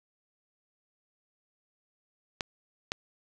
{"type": "clicks", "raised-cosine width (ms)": 0.2, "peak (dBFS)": -13, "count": 2, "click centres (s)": [2.408, 2.919], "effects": []}